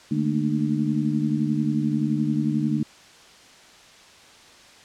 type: tone cluster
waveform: sine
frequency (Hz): 148.8 / 219.1 / 230.5 / 300.8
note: D3 / A3 / A#3 / D4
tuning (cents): +23 / -7 / -19 / +42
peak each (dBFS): -26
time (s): 0.11-2.83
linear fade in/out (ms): 5
effects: white hiss -49 dBFS RMS until 4.84 s + low-pass 6000 Hz 12 dB/octave